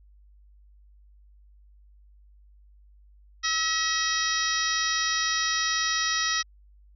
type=harmonic tone with a mistuned harmonic; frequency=639 Hz; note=D#5; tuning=46 cents sharp; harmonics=2 / 3 / 4 / 5 / 6 / 7 / 8 / 9; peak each=-31 / -29 / -37 / -35 / -32 / -37 / -31 / -31 dBFS; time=3.43-6.43 s; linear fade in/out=20 ms; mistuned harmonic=2; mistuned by=+27 cents; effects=added 50 Hz sine -52 dBFS peak until 6.95 s

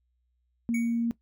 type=tone; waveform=sine; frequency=233.1 Hz; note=A#3; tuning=in tune; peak=-24 dBFS; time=0.69-1.11 s; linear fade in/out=0 ms
type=tone with exponential decay; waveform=square; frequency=2242 Hz; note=C#7; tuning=19 cents sharp; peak=-32 dBFS; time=0.74-1.06 s; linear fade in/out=5 ms; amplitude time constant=69 ms
effects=noise-tail reverb RT60 0.1 s tail -18 dB re dry + added 61 Hz sine -70 dBFS peak until 1.21 s

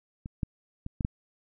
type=clicks; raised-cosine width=5 ms; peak=-25 / -16 / -23 / -17 / -15 dBFS; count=5; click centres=0.259 / 0.432 / 0.864 / 1.008 / 1.049 s; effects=none

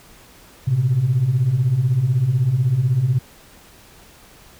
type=beating tone pair; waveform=sine; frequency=114.6 / 130.6 Hz; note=A#2 / C3; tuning=-29 / -3 cents; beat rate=16 Hz; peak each=-20 / -15 dBFS; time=0.67-3.19 s; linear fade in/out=10 ms; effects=tanh soft clip ceiling -9 dBFS + pink hiss -47 dBFS RMS until 4.59 s

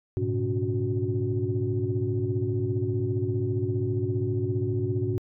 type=tone cluster; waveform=sine; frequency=102.8 / 117.8 / 135.1 / 282.8 / 367.5 Hz; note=G#2 / A#2 / C#3 / C#4 / F#4; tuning=-17 / +19 / -44 / +35 / -12 cents; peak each=-28 / -29 / -36 / -34 / -29 dBFS; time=0.17-5.18 s; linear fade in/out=0 ms; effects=tanh soft clip ceiling -14 dBFS

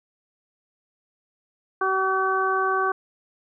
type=harmonic tone; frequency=381 Hz; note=G4; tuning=49 cents flat; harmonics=1 / 2 / 3 / 4; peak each=-26 / -28 / -23 / -27 dBFS; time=1.81-2.92 s; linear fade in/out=5 ms; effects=none

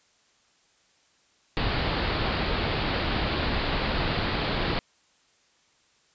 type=low-pass noise; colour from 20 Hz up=pink; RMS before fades=-27 dBFS; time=1.57-4.79 s; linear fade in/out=0 ms; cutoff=4700 Hz; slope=96 dB/octave; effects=white hiss -64 dBFS RMS until 6.14 s + resampled to 16000 Hz

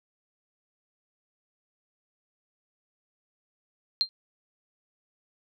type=tone with exponential decay; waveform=sine; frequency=4176 Hz; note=C8; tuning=4 cents flat; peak=-16 dBFS; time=4.01-4.09 s; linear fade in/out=0 ms; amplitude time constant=17 ms; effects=none

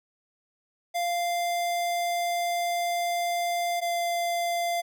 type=tone pair in turn; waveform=square; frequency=695 / 690.6 Hz; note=F5 / F5; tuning=-9 / -20 cents; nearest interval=unison; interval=11 cents; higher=first; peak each=-26 dBFS; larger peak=neither; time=0.94-3.81 / 3.81-4.82 s; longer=first; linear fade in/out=20 ms; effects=none

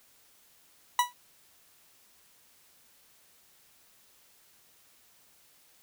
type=tone with exponential decay; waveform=40% pulse; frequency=978 Hz; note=B5; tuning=17 cents flat; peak=-17 dBFS; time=0.99-1.13 s; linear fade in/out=2 ms; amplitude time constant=29 ms; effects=white hiss -62 dBFS RMS until 5.82 s

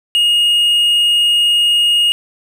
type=tone; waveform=triangle; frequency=2862 Hz; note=F7; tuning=42 cents sharp; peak=-8 dBFS; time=0.15-2.12 s; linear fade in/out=0 ms; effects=none

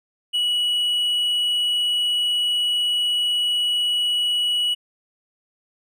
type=tone; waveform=triangle; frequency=2931 Hz; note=F#7; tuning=17 cents flat; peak=-17 dBFS; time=0.33-4.75 s; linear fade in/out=20 ms; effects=none

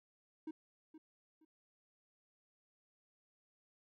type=tone with echo; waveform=triangle; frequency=314.3 Hz; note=D#4; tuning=18 cents sharp; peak=-39 dBFS; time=0.47-0.51 s; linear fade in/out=5 ms; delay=470 ms; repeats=2; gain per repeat=-12 dB; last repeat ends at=1.45 s; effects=none

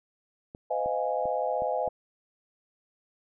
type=clicks; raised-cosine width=2 ms; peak=-28 dBFS; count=5; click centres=0.549 / 0.86 / 1.256 / 1.621 / 1.877 s
type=chord; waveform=sine; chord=F minor seventh; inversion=second; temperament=equal with one note detuned; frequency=509.8 / 622.3 / 698.5 / 830.6 Hz; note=C5 / Eb5 / F5 / Ab5; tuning=-45 / 0 / 0 / 0 cents; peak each=-31 / -31 / -32 / -32 dBFS; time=0.7-1.89 s; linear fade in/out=10 ms
effects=none

